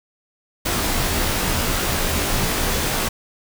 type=noise with comb filter; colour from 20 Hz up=pink; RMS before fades=-21 dBFS; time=0.65-3.09 s; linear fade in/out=10 ms; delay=19 ms; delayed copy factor=-0.9; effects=none